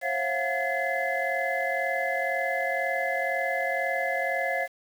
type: tone cluster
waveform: sine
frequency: 539 / 680 / 722 / 1707 / 2051 Hz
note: C#5 / F5 / F#5 / G#6 / C7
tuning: -49 / -46 / -43 / +47 / -35 cents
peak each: -31 dBFS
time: 0.01-4.68 s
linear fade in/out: 50 ms
effects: tanh soft clip ceiling -15 dBFS + 8-bit